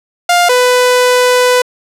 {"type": "tone pair in turn", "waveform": "sawtooth", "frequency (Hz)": [703, 498], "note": ["F5", "B4"], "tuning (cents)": [11, 14], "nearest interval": "tritone", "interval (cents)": 597, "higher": "first", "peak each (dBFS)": [-3, -3], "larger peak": "neither", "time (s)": [[0.29, 0.49], [0.49, 1.62]], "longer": "second", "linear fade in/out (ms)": 5, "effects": ["low-pass 12000 Hz 12 dB/octave"]}